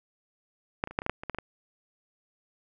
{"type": "clicks", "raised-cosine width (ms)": 0.5, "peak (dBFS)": [-11, -23, -28, -10, -23, -15, -11, -23, -17, -19, -18], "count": 11, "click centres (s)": [0.839, 0.874, 0.91, 0.989, 1.019, 1.064, 1.096, 1.235, 1.297, 1.347, 1.386], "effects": []}